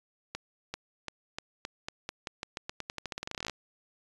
accelerating click train, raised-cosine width 0.2 ms, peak -18 dBFS, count 28, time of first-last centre 0.35-3.497 s, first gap 390 ms, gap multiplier 0.88, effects resampled to 24000 Hz

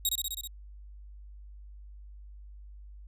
15% pulse tone with echo, 3790 Hz, A#7, 28 cents sharp, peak -18 dBFS, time 0.05-0.09 s, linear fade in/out 2 ms, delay 64 ms, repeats 6, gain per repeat -2 dB, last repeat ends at 0.474 s, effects added 50 Hz sine -45 dBFS peak until 3.07 s

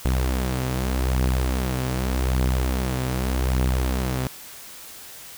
sawtooth beating tone pair, 63.3 / 64.14 Hz, B1 / C2, +43 / -34 cents, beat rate 0.84 Hz, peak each -23 / -18 dBFS, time 0.05-4.27 s, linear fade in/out 0 ms, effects white hiss -41 dBFS RMS until 5.37 s

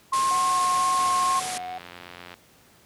sine tone with pitch glide, 1068 to 1075.4 Hz, C6 to C6, +35 to +47 cents, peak -20 dBFS, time 0.12-1.4 s, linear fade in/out 10 ms, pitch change +12 cents, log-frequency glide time 0.24-0.52 s
white low-pass noise, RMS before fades -33 dBFS, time 0.13-1.58 s, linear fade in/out 5 ms, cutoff 11000 Hz, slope 96 dB/octave
triangle tone with vibrato, 737 Hz, F#5, 7 cents flat, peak -30 dBFS, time 0.31-1.78 s, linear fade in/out 0 ms, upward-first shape sine, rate 2.1 Hz, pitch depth 17 cents each way
click train, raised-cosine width 0.3 ms, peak -24 dBFS, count 121, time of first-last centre 0.98-2.341 s, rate 88.2 Hz
effects pink hiss -56 dBFS RMS until 2.85 s + high-pass 80 Hz 12 dB/octave

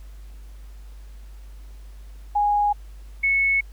sine tone pair in turn, 825 / 2202 Hz, G#5 / C#7, -12 / -12 cents, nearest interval octave + perfect fourth, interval 1700 cents, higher second, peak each -17 dBFS, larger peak neither, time 2.35-2.73 / 3.23-3.61 s, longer neither, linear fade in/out 10 ms, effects added 50 Hz sine -38 dBFS peak until 3.72 s + pink hiss -57 dBFS RMS until 3.72 s

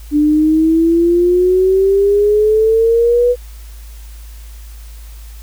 sine exponential sweep, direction up, 293.7 to 493.9 Hz, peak -8 dBFS, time 0.11-3.36 s, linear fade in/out 50 ms, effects added 54 Hz sine -30 dBFS peak until 5.42 s + white hiss -44 dBFS RMS until 5.42 s

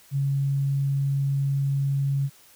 sine tone, 138.59 Hz, C#3, in tune, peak -21 dBFS, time 0.11-2.3 s, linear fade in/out 50 ms, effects white hiss -54 dBFS RMS until 2.55 s

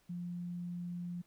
sine tone, 175.3 Hz, F3, 7 cents sharp, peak -38 dBFS, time 0.09-1.22 s, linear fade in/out 10 ms, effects pink hiss -71 dBFS RMS until 1.26 s

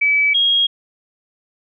sine tone pair in turn, 2295 / 3273 Hz, D7 / G#7, -40 / -26 cents, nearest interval tritone, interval 614 cents, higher second, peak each -12 dBFS, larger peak neither, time 0.01-0.34 / 0.34-0.67 s, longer neither, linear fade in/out 10 ms, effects none

